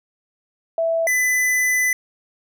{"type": "tone pair in turn", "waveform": ["sine", "square"], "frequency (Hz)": [659.3, 2004], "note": ["E5", "B6"], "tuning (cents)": [0, 25], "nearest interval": "octave + perfect fifth", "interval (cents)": 1925, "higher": "second", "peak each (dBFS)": -17, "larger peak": "neither", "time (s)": [[0.78, 1.07], [1.07, 1.93]], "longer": "second", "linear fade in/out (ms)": 2, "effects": []}